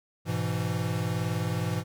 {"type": "chord", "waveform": "square", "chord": "E major", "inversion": "first", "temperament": "equal with one note detuned", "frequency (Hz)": [103.83, 123.47, 165.86], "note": ["G#2", "B2", "E3"], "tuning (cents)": [0, 0, 11], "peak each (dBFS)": [-32, -33, -32], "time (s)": [0.25, 1.84], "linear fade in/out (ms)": 50, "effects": []}